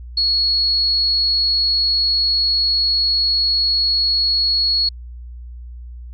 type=tone; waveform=sine; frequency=4345 Hz; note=C#8; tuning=35 cents flat; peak=-14 dBFS; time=0.17-4.89 s; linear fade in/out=5 ms; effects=added 60 Hz sine -31 dBFS peak until 6.13 s